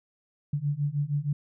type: beating tone pair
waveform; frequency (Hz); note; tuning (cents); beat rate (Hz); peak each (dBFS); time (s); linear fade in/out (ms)
sine; 141.7 / 148.1; C#3 / D3; +38 / +15; 6.4; -29 / -28; 0.53-1.33; 5
effects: none